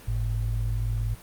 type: tone pair together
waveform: sine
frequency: 49.18 / 110.4 Hz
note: G1 / A2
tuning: +6 / +6 cents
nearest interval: octave + major second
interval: 1400 cents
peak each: -27 dBFS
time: 0.07-1.15 s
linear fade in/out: 10 ms
effects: pink hiss -48 dBFS RMS until 1.22 s + Opus 32 kbps